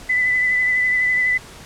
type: tone with vibrato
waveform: sine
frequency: 2000 Hz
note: B6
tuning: 21 cents sharp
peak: -15 dBFS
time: 0.09-1.38 s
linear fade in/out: 10 ms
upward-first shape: sine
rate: 12 Hz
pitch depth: 18 cents each way
effects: pink hiss -40 dBFS RMS until 1.65 s + low-pass 10000 Hz 12 dB/octave